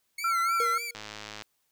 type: tone with vibrato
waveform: sawtooth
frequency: 2176 Hz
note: C#7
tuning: 33 cents flat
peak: -30 dBFS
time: 0.18-0.91 s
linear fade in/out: 5 ms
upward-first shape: sine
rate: 3.4 Hz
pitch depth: 140 cents each way
type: tone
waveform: sine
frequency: 1356 Hz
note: E6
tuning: 49 cents sharp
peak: -24 dBFS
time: 0.24-0.78 s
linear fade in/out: 5 ms
type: tone with exponential decay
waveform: square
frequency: 472.8 Hz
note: A#4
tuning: 24 cents sharp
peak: -29 dBFS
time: 0.6-1.06 s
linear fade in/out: 2 ms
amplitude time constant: 100 ms
type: click train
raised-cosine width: 0.2 ms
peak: -22 dBFS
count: 51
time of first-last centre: 0.95-1.422 s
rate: 106 Hz
effects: white hiss -74 dBFS RMS until 1.71 s